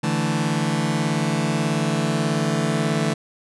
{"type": "chord", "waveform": "sawtooth", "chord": "D suspended second", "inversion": "none", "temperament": "just", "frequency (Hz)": [146.83, 165.19, 220.2], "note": ["D3", "E3", "A3"], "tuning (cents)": [0, 4, 2], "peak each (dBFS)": -20, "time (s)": [0.03, 3.14], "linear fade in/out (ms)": 10, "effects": ["resampled to 24000 Hz"]}